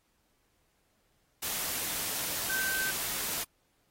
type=tone in noise; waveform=sine; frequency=1546 Hz; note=G6; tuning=24 cents flat; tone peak=-31 dBFS; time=2.49-2.91 s; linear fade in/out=10 ms; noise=white; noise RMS=-34 dBFS; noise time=1.42-3.44 s; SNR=0 dB; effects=pink hiss -73 dBFS RMS until 3.9 s + AAC 48 kbps